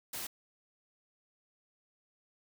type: noise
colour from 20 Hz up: white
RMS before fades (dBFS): -40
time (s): 0.13-0.27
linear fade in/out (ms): 5
effects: none